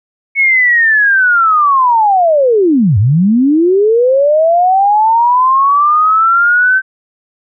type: linear two-way sweep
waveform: sine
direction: down then up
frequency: 2218 to 92.5 to 1550 Hz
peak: -6 dBFS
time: 0.35-6.82 s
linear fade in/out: 50 ms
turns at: 2.98 s
effects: none